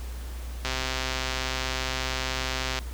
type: click train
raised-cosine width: 0.2 ms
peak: -11 dBFS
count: 279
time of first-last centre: 0.65-2.788 s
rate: 130 Hz
effects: added 60 Hz sine -33 dBFS peak until 2.93 s + pink hiss -46 dBFS RMS until 2.93 s